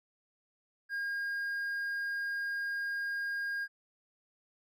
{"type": "tone", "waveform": "triangle", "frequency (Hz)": 1620, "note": "G#6", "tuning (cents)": -43, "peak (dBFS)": -31, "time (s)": [0.89, 3.68], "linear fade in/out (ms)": 50, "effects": []}